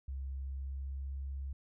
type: tone with pitch glide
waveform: sine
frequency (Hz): 67.2 to 68.14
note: C2 to C#2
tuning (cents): +47 to -29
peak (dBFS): -37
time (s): 0.08-1.53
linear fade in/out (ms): 5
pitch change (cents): +24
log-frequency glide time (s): 0.35-1.18
effects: none